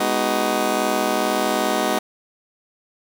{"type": "chord", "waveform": "15% pulse", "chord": "G# minor seventh", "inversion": "none", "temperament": "just", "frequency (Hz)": [207.7, 249.2, 311.5, 373.8], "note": ["G#3", "B3", "D#4", "F#4"], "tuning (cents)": [0, 16, 2, 18], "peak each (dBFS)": -19, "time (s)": [0, 1.99], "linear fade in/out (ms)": 5, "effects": []}